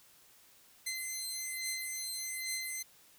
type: beating tone pair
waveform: 10% pulse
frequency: 2062 / 2063.2 Hz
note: C7 / C7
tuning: -26 / -25 cents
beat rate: 1.2 Hz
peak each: -30 / -31 dBFS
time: 0.86-2.83 s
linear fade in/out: 10 ms
effects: white hiss -62 dBFS RMS until 3.18 s